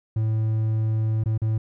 triangle tone with dropouts, 110 Hz, A2, in tune, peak -18 dBFS, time 0.16-1.58 s, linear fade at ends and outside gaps 5 ms, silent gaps 1.238-1.258 / 1.378-1.417 s, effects none

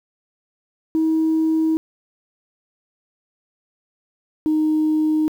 sine tone pair in turn, 319 / 309.9 Hz, D#4 / D#4, +43 / -7 cents, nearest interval minor second, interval 50 cents, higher first, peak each -14 dBFS, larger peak neither, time 0.95-1.77 / 4.46-5.28 s, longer neither, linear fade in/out 0 ms, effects tanh soft clip ceiling -12 dBFS + 8-bit

